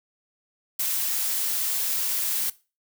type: noise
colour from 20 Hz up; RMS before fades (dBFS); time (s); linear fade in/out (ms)
blue; -26; 0.79-2.5; 5
effects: noise-tail reverb RT60 0.3 s tail -19 dB re dry